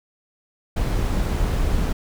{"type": "noise", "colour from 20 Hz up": "brown", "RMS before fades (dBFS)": -21, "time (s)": [0.76, 1.93], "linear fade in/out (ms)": 10, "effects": []}